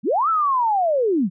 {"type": "linear two-way sweep", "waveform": "sine", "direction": "up then down", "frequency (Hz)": [158.6, 1346, 158.6], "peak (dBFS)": -16, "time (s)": [0.03, 1.3], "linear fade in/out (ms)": 50, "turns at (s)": 0.29, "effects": []}